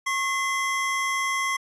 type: tone pair together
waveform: square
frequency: 1087.9 / 2048 Hz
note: C#6 / C7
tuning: -33 / -38 cents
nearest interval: major seventh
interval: 1095 cents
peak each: -27 dBFS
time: 0.06-1.57 s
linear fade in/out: 10 ms
effects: resampled to 22050 Hz